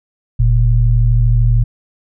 sine tone pair together, 43.61 / 116.5 Hz, F1 / A#2, -2 / -1 cents, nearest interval octave + perfect fourth, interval 1701 cents, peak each -11 dBFS, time 0.39-1.64 s, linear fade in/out 10 ms, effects none

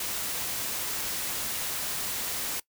white noise, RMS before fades -32 dBFS, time 0-2.6 s, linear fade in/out 5 ms, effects noise-tail reverb RT60 0.1 s tail -21 dB re dry

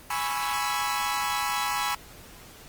sawtooth chord, C# minor seventh, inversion second, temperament equal, 830.6 / 987.8 / 1108.7 / 1318.5 Hz, G#5 / B5 / C#6 / E6, 0 / 0 / 0 / 0 cents, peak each -27 / -27 / -29 / -29 dBFS, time 0.1-1.95 s, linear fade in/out 5 ms, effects pink hiss -48 dBFS RMS until 2.68 s + Opus 24 kbps

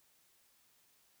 silence, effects white hiss -70 dBFS RMS until 1.2 s

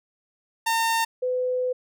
sawtooth / sine tone pair in turn, 910 / 504 Hz, A#5 / B4, -42 / +35 cents, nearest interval minor seventh, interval 1023 cents, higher first, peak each -17 / -22 dBFS, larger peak first, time 0.66-1.05 / 1.22-1.73 s, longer second, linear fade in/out 10 ms, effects none

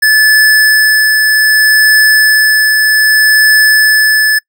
square tone with tremolo, 1733 Hz, A6, 27 cents flat, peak -4 dBFS, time 0.02-4.39 s, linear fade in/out 10 ms, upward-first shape triangle, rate 0.64 Hz, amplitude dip 30%, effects noise-tail reverb RT60 0.1 s tail -25 dB re dry

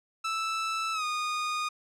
sawtooth tone with pitch glide, 1318.5 to 1230.2 Hz, E6 to D#6, 0 to -20 cents, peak -25 dBFS, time 0.24-1.69 s, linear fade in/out 10 ms, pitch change -120 cents, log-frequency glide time 0.93-1.04 s, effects low-pass 7000 Hz 12 dB/octave

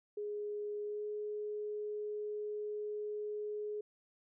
sine tone with pitch glide, 415.9 to 420 Hz, G#4 to G#4, +2 to +19 cents, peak -37 dBFS, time 0.17-3.81 s, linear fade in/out 5 ms, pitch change +17 cents, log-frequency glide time 0.83-1.05 s, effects none

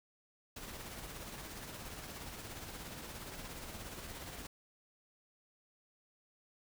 pink noise with tremolo, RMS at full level -45 dBFS, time 0.56-4.47 s, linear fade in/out 5 ms, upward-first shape triangle, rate 17 Hz, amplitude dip 45%, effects none

